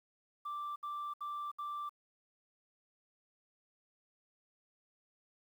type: tone bursts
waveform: sine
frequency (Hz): 1174.7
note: D6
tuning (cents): 0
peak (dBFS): -36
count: 4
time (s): 0.45-1.894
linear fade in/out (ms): 10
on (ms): 310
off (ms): 68
effects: tanh soft clip ceiling -36 dBFS + 11-bit